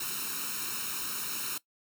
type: noise with comb filter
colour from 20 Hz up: white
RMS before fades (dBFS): -35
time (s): 0-1.58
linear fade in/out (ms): 5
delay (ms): 0.74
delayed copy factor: +0.8
effects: noise-tail reverb RT60 0.1 s tail -19 dB re dry + high-pass 150 Hz 12 dB/octave